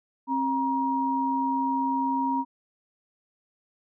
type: tone pair together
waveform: sine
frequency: 267.2 / 948.1 Hz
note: C4 / A#5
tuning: +36 / +29 cents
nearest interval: octave + minor seventh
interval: 2193 cents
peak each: -27 / -25 dBFS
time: 0.27-2.45 s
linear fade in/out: 50 ms
effects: none